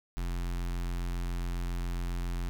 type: tone with notch filter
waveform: square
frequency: 43.65 Hz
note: F1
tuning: in tune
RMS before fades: -33 dBFS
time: 0.17-2.49 s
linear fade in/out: 0 ms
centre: 530 Hz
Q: 1.6
effects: none